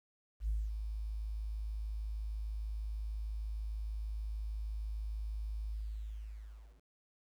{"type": "tone with ADSR envelope", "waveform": "sine", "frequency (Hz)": 53.2, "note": "G#1", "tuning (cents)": 42, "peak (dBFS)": -29, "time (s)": [0.4, 6.83], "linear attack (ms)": 82, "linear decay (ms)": 220, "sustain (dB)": -7, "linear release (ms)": 1100, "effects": ["tanh soft clip ceiling -27 dBFS", "11-bit"]}